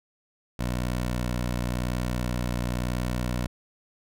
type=tone with vibrato; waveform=15% pulse; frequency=61 Hz; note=B1; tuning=21 cents flat; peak=-20 dBFS; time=0.59-3.47 s; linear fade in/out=5 ms; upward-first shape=sine; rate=0.91 Hz; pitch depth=9 cents each way; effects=none

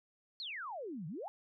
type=exponential two-way sweep; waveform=sine; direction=down then up; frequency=4458 to 143.6 to 881 Hz; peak=-40 dBFS; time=0.4-1.28 s; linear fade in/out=0 ms; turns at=1.07 s; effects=none

